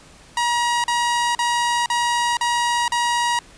sawtooth tone bursts, 954 Hz, A#5, 40 cents sharp, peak -14 dBFS, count 6, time 0.37-3.39 s, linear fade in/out 2 ms, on 470 ms, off 40 ms, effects pink hiss -47 dBFS RMS until 3.57 s + resampled to 22050 Hz

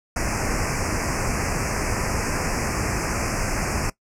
pink band-stop noise, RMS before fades -24 dBFS, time 0.16-3.9 s, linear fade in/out 5 ms, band 2600 to 4900 Hz, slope 96 dB/octave, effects noise-tail reverb RT60 0.1 s tail -19 dB re dry + low-pass 8000 Hz 12 dB/octave

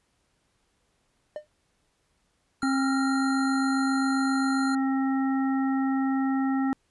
triangle tone with exponential decay, 604 Hz, D5, 48 cents sharp, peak -26 dBFS, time 1.36-1.47 s, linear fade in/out 1 ms, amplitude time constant 22 ms
square tone, 1387 Hz, F6, 12 cents flat, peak -31 dBFS, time 2.62-4.75 s, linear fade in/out 2 ms
harmonic tone, 267.9 Hz, C4, 41 cents sharp, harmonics 1 / 3 / 5 / 7, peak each -23 / -33 / -37 / -40 dBFS, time 2.63-6.73 s, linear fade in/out 0 ms
effects pink hiss -71 dBFS RMS until 6.9 s + resampled to 24000 Hz

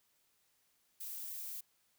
violet noise, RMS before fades -44 dBFS, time 1-1.61 s, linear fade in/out 10 ms, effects white hiss -75 dBFS RMS until 1.98 s

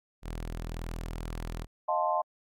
sawtooth tone, 41.06 Hz, E1, 6 cents flat, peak -31 dBFS, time 0.22-1.67 s, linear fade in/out 50 ms
sine chord, F dominant seventh, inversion third, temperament equal with one note detuned, 622.3 / 705.8 / 880 / 1046.5 Hz, Eb5 / F5 / A5 / C6, 0 / +18 / 0 / 0 cents, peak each -31 dBFS, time 1.88-2.22 s, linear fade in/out 10 ms
effects AAC 48 kbps

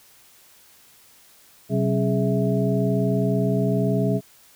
sine tone cluster, 129.1 / 189.2 / 269.9 / 416.1 / 653 Hz, C3 / F#3 / C#4 / G#4 / E5, -23 / +39 / -46 / +3 / -17 cents, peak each -23 / -23 / -27 / -26 / -28 dBFS, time 1.69-4.21 s, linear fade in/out 50 ms, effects white hiss -53 dBFS RMS until 4.55 s

